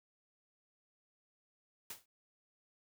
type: noise with exponential decay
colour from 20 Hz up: white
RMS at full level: -41 dBFS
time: 1.9-2.06 s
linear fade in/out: 5 ms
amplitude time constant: 34 ms
effects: none